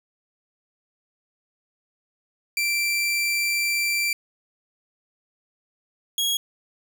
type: tone pair in turn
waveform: sawtooth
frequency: 2349 / 3309 Hz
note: D7 / G#7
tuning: 0 / -7 cents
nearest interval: tritone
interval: 593 cents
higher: second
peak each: -18 dBFS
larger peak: neither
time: 2.57-4.13 / 6.18-6.37 s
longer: first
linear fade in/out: 2 ms
effects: none